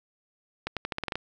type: accelerating click train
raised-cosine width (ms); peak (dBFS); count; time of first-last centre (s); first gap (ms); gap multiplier
0.3; -14; 9; 0.67-1.156; 97; 0.86
effects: none